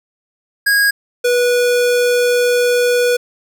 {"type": "tone pair in turn", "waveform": "square", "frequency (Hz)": [1642, 488.2], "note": ["G#6", "B4"], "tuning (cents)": [-20, -20], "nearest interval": "octave + major sixth", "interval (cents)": 2100, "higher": "first", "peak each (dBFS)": [-11, -12], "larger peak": "first", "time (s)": [[0.66, 0.91], [1.24, 3.17]], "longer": "second", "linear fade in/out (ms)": 10, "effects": []}